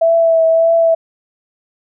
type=tone with vibrato; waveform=sine; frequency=658 Hz; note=E5; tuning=3 cents flat; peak=-8 dBFS; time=0.01-0.95 s; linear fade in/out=10 ms; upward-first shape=triangle; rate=1.7 Hz; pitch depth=25 cents each way; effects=none